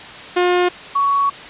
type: tone pair in turn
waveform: sawtooth / sine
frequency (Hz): 357.3 / 1119.1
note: F4 / C#6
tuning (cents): +40 / +16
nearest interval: octave + minor sixth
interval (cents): 1976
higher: second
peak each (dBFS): -9 / -13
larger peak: first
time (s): 0.36-0.69 / 0.95-1.3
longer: second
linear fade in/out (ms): 10
effects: white hiss -34 dBFS RMS until 1.49 s + resampled to 8000 Hz